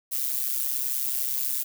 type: noise with amplitude modulation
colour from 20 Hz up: violet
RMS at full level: -24 dBFS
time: 0.11-1.64 s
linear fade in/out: 20 ms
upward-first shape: sine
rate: 131 Hz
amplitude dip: 85%
effects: none